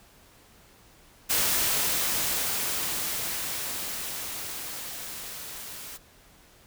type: noise with level ramp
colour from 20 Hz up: white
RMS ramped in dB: -24 to -41 dBFS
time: 1.29-5.98 s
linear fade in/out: 20 ms
effects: pink hiss -56 dBFS RMS until 6.66 s